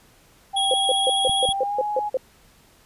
sine tone with pitch glide, 784 to 835.4 Hz, G5 to G#5, 0 to +10 cents, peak -23 dBFS, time 0.53-2.1 s, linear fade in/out 20 ms, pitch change +110 cents, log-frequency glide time 1.54-1.81 s
square tone with vibrato, 3312 Hz, G#7, 5 cents flat, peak -21 dBFS, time 0.56-1.53 s, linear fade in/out 10 ms, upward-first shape sine, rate 15 Hz, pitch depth 15 cents each way
sine tone bursts, 520 Hz, C5, 11 cents flat, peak -18 dBFS, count 9, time 0.71-2.171 s, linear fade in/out 2 ms, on 29 ms, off 150 ms
clicks, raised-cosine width 5 ms, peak -21 dBFS, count 2, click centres 1.295 / 1.49 s
effects pink hiss -55 dBFS RMS until 2.85 s + resampled to 32000 Hz

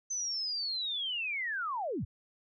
sine linear sweep, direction down, 6170 to 61.74 Hz, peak -32 dBFS, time 0.1-2.05 s, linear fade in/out 10 ms, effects none

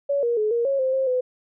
sine tone with pitch steps, 564 / 473.7 / 427.2 / 470.3 / 549 / 522 / 531 / 505 Hz, C#5 / A#4 / G#4 / A#4 / C#5 / C5 / C5 / B4, +30 / +28 / +49 / +15 / -17 / -4 / +25 / +39 cents, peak -19 dBFS, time 0.09-1.21 s, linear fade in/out 10 ms, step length 140 ms, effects none

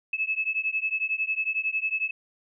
sine beating tone pair, 2593 / 2604 Hz, E7 / E7, -29 / -22 cents, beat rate 11 Hz, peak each -28 dBFS, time 0.13-2.11 s, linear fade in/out 5 ms, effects none

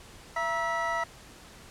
triangle tone cluster, 672 / 948 / 1308 / 1951 Hz, E5 / A#5 / E6 / B6, +33 / +29 / -14 / -22 cents, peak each -31 dBFS, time 0.36-1.04 s, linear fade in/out 5 ms, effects pink hiss -50 dBFS RMS until 1.7 s + low-pass 10000 Hz 12 dB/octave

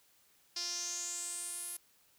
sawtooth tone with band-pass filter sweep, 349.2 Hz, F4, in tune, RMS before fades -40 dBFS, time 0.56-1.77 s, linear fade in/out 5 ms, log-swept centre 5100 to 11000 Hz, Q 6.4, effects white hiss -68 dBFS RMS until 2.18 s

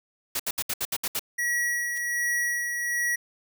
white noise bursts, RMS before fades -28 dBFS, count 8, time 0.35-1.194 s, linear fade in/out 5 ms, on 46 ms, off 68 ms
square tone with tremolo, 1921 Hz, B6, 48 cents flat, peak -24 dBFS, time 1.38-3.16 s, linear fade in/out 10 ms, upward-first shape sine, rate 1.3 Hz, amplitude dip 40%
blue noise with exponential growth, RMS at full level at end -36 dBFS, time 1.9-1.98 s, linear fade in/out 2 ms, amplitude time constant 16 ms
effects none

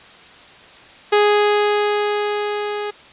sawtooth tone with level ramp, 415.3 Hz, G#4, in tune, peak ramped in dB -7 to -19 dBFS, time 1.12-2.91 s, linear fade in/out 10 ms, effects white hiss -43 dBFS RMS until 3.12 s + resampled to 8000 Hz

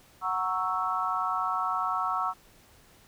sine chord, F# dominant seventh, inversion none, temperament equal, 740 / 932.3 / 1108.7 / 1318.5 Hz, F#5 / A#5 / C#6 / E6, 0 / 0 / 0 / 0 cents, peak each -33 / -34 / -31 / -30 dBFS, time 0.21-2.34 s, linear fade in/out 50 ms, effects pink hiss -58 dBFS RMS until 3.07 s

